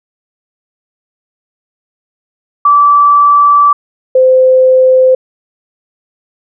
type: tone pair in turn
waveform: sine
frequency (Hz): 1159 / 516.3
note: D6 / C5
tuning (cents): -23 / -23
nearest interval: octave + major second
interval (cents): 1400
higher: first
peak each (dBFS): -3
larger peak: neither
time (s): 2.65-3.73 / 4.15-5.15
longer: first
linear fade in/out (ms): 5
effects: none